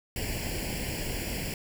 pink noise with comb filter, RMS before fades -33 dBFS, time 0.16-1.54 s, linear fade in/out 2 ms, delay 0.4 ms, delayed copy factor +0.85, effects none

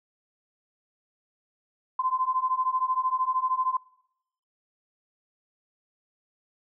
sine beating tone pair, 1023 / 1036 Hz, C6 / C6, -39 / -17 cents, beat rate 13 Hz, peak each -27 / -26 dBFS, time 1.99-3.77 s, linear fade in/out 5 ms, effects noise-tail reverb RT60 0.8 s tail -25 dB re dry

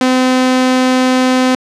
sawtooth tone, 256.2 Hz, C4, 36 cents flat, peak -5 dBFS, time 0.01-1.55 s, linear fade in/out 2 ms, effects low-pass 7000 Hz 12 dB/octave

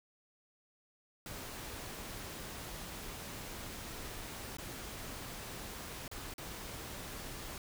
pink noise with dropouts, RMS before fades -45 dBFS, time 1.26-7.58 s, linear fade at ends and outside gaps 1 ms, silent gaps 4.569-4.584 / 6.079-6.114 / 6.339-6.381 s, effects none

